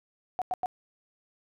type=tone bursts; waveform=sine; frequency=737 Hz; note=F#5; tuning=7 cents flat; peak=-26 dBFS; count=3; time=0.39-0.659 s; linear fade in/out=0 ms; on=27 ms; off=94 ms; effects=none